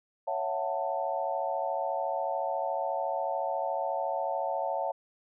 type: chord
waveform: sine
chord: F# minor seventh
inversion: second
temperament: just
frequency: 555 / 666 / 740 / 888 Hz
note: C#5 / E5 / F#5 / A5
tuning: +2 / +18 / 0 / +16 cents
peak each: -34 dBFS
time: 0.27-4.92 s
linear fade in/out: 10 ms
effects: none

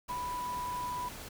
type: tone in noise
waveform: sine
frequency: 987.8 Hz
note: B5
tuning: in tune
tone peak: -34 dBFS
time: 0.09-1.09 s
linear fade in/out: 10 ms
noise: pink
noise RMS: -45 dBFS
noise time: 0.08-1.29 s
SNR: +8 dB
effects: none

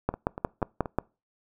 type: two click trains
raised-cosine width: 1 ms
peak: -20 / -10 dBFS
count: 4 / 6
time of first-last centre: 0.14-0.858 / 0.09-0.986 s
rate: 4.18 / 5.58 Hz
effects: noise-tail reverb RT60 0.3 s tail -25 dB re dry

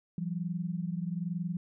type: tone pair together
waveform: sine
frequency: 168.5 / 189.58 Hz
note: E3 / F#3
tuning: +38 / +42 cents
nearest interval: major second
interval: 204 cents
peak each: -33 / -36 dBFS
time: 0.18-1.57 s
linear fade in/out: 2 ms
effects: none

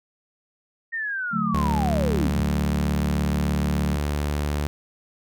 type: linear sweep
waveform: sine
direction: down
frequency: 1864.7 to 65.41 Hz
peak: -25 dBFS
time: 0.92-2.43 s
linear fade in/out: 20 ms
type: chord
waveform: sine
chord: D major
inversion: none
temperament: just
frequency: 146.83 / 183.54 / 220.2 Hz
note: D3 / F#3 / A3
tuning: 0 / -14 / +2 cents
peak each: -31 / -26 / -25 dBFS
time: 1.31-3.99 s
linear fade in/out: 50 ms
type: tone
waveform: sawtooth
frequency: 73.42 Hz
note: D2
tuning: in tune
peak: -19 dBFS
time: 1.54-4.67 s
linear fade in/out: 0 ms
effects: none

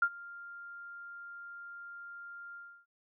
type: tone with ADSR envelope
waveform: sine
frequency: 1396.9 Hz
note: F6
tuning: in tune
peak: -22 dBFS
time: 0.02-2.86 s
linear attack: 5 ms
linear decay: 61 ms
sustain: -22 dB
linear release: 310 ms
effects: none

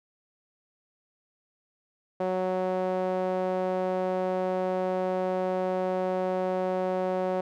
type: tone with band-pass filter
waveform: sawtooth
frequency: 185 Hz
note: F#3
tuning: in tune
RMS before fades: -28 dBFS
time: 2.2-7.41 s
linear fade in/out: 5 ms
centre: 580 Hz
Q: 2.1
effects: none

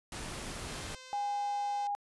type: noise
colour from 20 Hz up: pink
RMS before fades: -41 dBFS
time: 0.12-0.95 s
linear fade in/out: 2 ms
type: tone with pitch glide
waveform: 5% pulse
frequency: 523.3 to 515.5 Hz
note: C5 to C5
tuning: 0 to -26 cents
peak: -37 dBFS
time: 0.68-1.87 s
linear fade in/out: 0 ms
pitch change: -26 cents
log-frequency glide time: 0.85-1.02 s
type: tone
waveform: sine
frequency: 815 Hz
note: G#5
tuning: 33 cents flat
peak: -31 dBFS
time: 1.13-1.95 s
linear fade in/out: 0 ms
effects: resampled to 24000 Hz

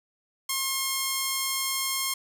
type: tone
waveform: 5% pulse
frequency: 1072 Hz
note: C6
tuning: 42 cents sharp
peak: -14 dBFS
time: 0.49-2.14 s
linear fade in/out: 5 ms
effects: none

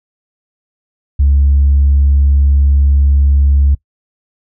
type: tone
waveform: sine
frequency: 70 Hz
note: C#2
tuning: 18 cents sharp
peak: -5 dBFS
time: 1.19-3.75 s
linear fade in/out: 10 ms
effects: noise-tail reverb RT60 0.1 s tail -22 dB re dry + tanh soft clip ceiling -3 dBFS

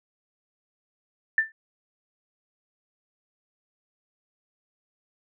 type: tone with exponential decay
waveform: sine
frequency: 1776 Hz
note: A6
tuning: 16 cents sharp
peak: -14 dBFS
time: 1.38-1.52 s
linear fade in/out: 2 ms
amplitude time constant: 29 ms
effects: none

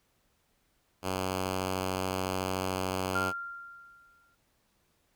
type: tone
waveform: 5% pulse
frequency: 93.7 Hz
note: F#2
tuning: 22 cents sharp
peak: -19 dBFS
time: 1.02-3.33 s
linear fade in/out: 50 ms
type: tone with exponential decay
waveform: sine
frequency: 1388 Hz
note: F6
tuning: 11 cents flat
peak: -27 dBFS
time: 3.15-4.35 s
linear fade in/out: 5 ms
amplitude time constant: 260 ms
effects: pink hiss -72 dBFS RMS until 5.15 s

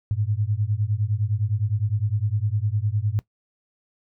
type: beating tone pair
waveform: sine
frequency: 100.4 / 110.2 Hz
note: G2 / A2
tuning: +42 / +3 cents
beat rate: 9.8 Hz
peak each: -24 dBFS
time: 0.11-3.19 s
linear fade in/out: 0 ms
effects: noise-tail reverb RT60 0.1 s tail -19 dB re dry

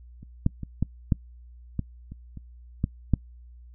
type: clicks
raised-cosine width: 5 ms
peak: -30 / -8 / -21 / -11 / -8 / -14 / -27 / -27 / -11 / -7 dBFS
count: 10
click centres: 0.23 / 0.464 / 0.633 / 0.826 / 1.122 / 1.793 / 2.12 / 2.373 / 2.841 / 3.137 s
effects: noise-tail reverb RT60 0.1 s tail -24 dB re dry + added 60 Hz sine -45 dBFS peak until 3.74 s

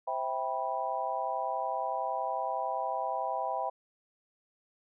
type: chord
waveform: sine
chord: C major seventh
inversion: none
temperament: just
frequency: 523.3 / 654.1 / 784.9 / 981.1 Hz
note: C5 / E5 / G5 / B5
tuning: 0 / -14 / +2 / -12 cents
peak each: -39 / -36 / -34 / -35 dBFS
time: 0.07-3.7 s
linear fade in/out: 10 ms
effects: none

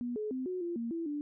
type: tone with pitch steps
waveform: sine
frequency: 242.6 / 426.2 / 258.6 / 366.3 / 344.4 / 232.4 / 332.9 / 293.3 Hz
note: B3 / G#4 / C4 / F#4 / F4 / A#3 / E4 / D4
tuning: -31 / +45 / -20 / -17 / -24 / -5 / +17 / -2 cents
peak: -33 dBFS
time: 0.01-1.21 s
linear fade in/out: 0 ms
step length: 150 ms
effects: none

